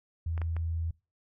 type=tone; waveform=sine; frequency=82.41 Hz; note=E2; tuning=in tune; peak=-29 dBFS; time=0.26-0.91 s; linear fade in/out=5 ms
type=clicks; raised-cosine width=0.5 ms; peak=-28 / -25 / -28 dBFS; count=3; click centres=0.378 / 0.417 / 0.566 s
effects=noise-tail reverb RT60 0.3 s tail -24 dB re dry